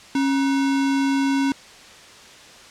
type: tone with sample-and-hold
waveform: sine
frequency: 273.8 Hz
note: C#4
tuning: 21 cents flat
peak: -17 dBFS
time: 0.15-1.52 s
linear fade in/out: 2 ms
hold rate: 1225 Hz
effects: white hiss -44 dBFS RMS until 2.7 s + low-pass 6000 Hz 12 dB/octave